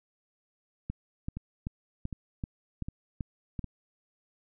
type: two click trains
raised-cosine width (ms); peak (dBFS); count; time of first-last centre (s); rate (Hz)
5; -24 / -21; 4 / 8; 1.37-3.643 / 0.9-3.592; 1.32 / 2.6
effects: none